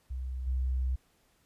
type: tone with level steps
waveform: sine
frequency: 64.1 Hz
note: C2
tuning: 35 cents flat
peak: -33 / -27 dBFS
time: 0.1-0.96 s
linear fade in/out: 10 ms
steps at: 0.46 s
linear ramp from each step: 20 ms
effects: pink hiss -69 dBFS RMS until 1.45 s + resampled to 32000 Hz